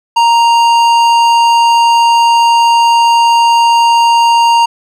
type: tone with tanh clipping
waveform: triangle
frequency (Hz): 932.3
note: A#5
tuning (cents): 0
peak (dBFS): -7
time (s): 0.16-4.66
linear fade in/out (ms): 10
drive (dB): 18
effects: none